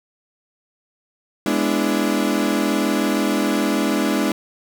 35% pulse chord, E dominant seventh, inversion first, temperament equal with one note detuned, 207.7 / 246.9 / 293.7 / 332.7 Hz, G#3 / B3 / D4 / E4, 0 / 0 / 0 / +16 cents, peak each -21 / -23 / -20 / -23 dBFS, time 1.46-4.32 s, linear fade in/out 2 ms, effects none

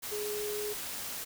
sine tone in noise, 418.3 Hz, G#4, 12 cents sharp, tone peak -34 dBFS, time 0.11-0.74 s, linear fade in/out 20 ms, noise white, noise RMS -39 dBFS, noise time 0.02-1.25 s, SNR +2 dB, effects none

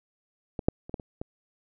clicks, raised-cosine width 2 ms, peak -18 / -7 / -28 / -17 / -27 / -20 dBFS, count 6, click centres 0.592 / 0.685 / 0.895 / 0.942 / 0.998 / 1.215 s, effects none

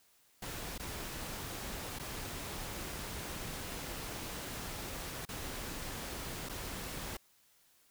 pink noise with dropouts, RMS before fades -42 dBFS, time 0.42-7.17 s, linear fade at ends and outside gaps 5 ms, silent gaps 0.78-0.795 / 1.988-1.995 / 5.253-5.288 / 6.489-6.494 s, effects white hiss -68 dBFS RMS until 7.9 s

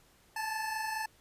25% pulse tone pair together, 855.4 / 880 Hz, A5 / A5, -49 / 0 cents, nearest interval unison, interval 49 cents, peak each -36 / -31 dBFS, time 0.36-1.06 s, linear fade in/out 5 ms, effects pink hiss -64 dBFS RMS until 1.2 s + resampled to 32000 Hz

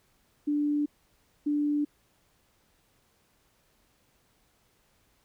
sine tone pair in turn, 293.7 / 293.7 Hz, D4 / D4, 0 / 0 cents, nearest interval unison, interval 0 cents, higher neither, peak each -24 dBFS, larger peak neither, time 0.47-0.86 / 1.46-1.85 s, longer neither, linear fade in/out 10 ms, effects pink hiss -68 dBFS RMS until 5.24 s

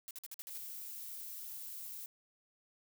blue noise bursts, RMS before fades -46 dBFS, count 7, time 0.08-0.576 s, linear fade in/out 0 ms, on 28 ms, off 50 ms
violet noise, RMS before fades -46 dBFS, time 0.5-2.06 s, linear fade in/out 2 ms
effects none

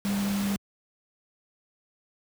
sine tone in noise, 200 Hz, G3, 35 cents sharp, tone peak -25 dBFS, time 0.05-0.56 s, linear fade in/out 0 ms, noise pink, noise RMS -35 dBFS, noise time 0.05-0.56 s, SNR +7 dB, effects high-pass 80 Hz 12 dB/octave

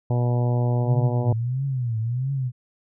harmonic tone, 121.7 Hz, B2, 25 cents flat, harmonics 1 / 2 / 3 / 4 / 5 / 6 / 7 / 8, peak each -19 / -31 / -33 / -33 / -33 / -37 / -37 / -43 dBFS, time 0.1-1.33 s, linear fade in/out 5 ms
sine tone with vibrato, 123.47 Hz, B2, in tune, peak -22 dBFS, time 0.82-2.52 s, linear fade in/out 50 ms, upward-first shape triangle, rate 1.5 Hz, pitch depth 220 cents each way
effects none

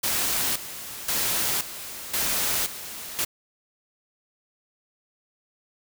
white noise with tremolo, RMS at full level -25 dBFS, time 0.03-3.25 s, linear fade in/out 10 ms, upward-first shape square, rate 0.95 Hz, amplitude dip 75%, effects none

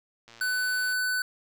click train, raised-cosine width 0.2 ms, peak -32 dBFS, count 76, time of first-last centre 0.28-0.927 s, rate 116 Hz
square tone, 1500 Hz, F#6, 23 cents sharp, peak -26 dBFS, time 0.41-1.22 s, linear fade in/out 2 ms
effects none

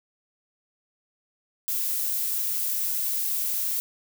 violet noise, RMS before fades -27 dBFS, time 1.68-3.8 s, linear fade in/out 0 ms, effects none

